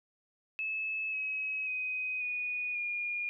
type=tone with pitch steps; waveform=sine; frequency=2600 / 2555 / 2511 / 2468 / 2426 Hz; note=E7 / D#7 / D#7 / D#7 / D#7; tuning=-24 / +45 / +15 / -15 / -44 cents; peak=-32 dBFS; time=0.59-3.29 s; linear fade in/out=0 ms; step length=540 ms; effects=none